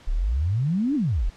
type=exponential two-way sweep; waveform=sine; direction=up then down; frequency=31 to 311.1 to 33.94 Hz; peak=-20 dBFS; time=0.07-1.3 s; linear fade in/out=10 ms; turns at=0.95 s; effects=pink hiss -51 dBFS RMS until 1.36 s + low-pass 6000 Hz 12 dB/octave